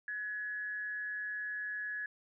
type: tone with amplitude modulation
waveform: sine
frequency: 1691 Hz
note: G#6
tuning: 31 cents sharp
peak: -34 dBFS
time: 0.08-2.06 s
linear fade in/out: 2 ms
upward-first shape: sine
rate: 198 Hz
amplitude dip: 45%
effects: none